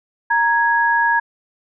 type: tone pair together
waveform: sine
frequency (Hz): 932.3 / 1661.2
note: A#5 / G#6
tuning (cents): 0 / 0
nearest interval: minor seventh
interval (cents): 1000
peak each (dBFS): -16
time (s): 0.3-1.2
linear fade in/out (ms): 10
effects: none